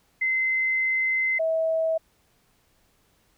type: tone pair in turn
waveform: sine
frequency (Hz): 2061 / 646.7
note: C7 / E5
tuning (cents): -27 / -33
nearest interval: octave + minor sixth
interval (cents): 2006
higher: first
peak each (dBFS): -21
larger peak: neither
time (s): 0.21-1.39 / 1.39-1.98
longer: first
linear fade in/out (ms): 10
effects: pink hiss -65 dBFS RMS until 3.37 s